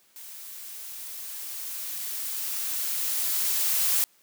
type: noise with level ramp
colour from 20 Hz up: blue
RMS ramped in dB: -43 to -23 dBFS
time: 0.16-4.04 s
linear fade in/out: 0 ms
effects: white hiss -62 dBFS RMS until 4.22 s + high-pass 150 Hz 12 dB/octave

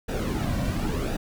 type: noise with flanger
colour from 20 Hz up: brown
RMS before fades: -27 dBFS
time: 0.08-1.17 s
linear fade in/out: 10 ms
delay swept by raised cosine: 0.92 to 2.42 ms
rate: 0.93 Hz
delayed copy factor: -0.65
effects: none

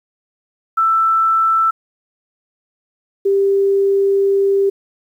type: tone pair in turn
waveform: sine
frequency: 1327 / 394.5 Hz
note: E6 / G4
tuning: +11 / +11 cents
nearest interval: octave + major sixth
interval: 2100 cents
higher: first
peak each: -11 dBFS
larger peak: neither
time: 0.77-1.71 / 3.25-4.7 s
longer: second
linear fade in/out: 10 ms
effects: 8-bit

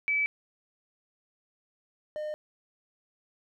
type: tone pair in turn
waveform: sine / triangle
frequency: 2300 / 608 Hz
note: D7 / D#5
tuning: -37 / -40 cents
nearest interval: octave + major seventh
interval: 2303 cents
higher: first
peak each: -24 / -30 dBFS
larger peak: first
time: 0.08-0.26 / 2.16-2.34 s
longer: neither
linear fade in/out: 0 ms
effects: none

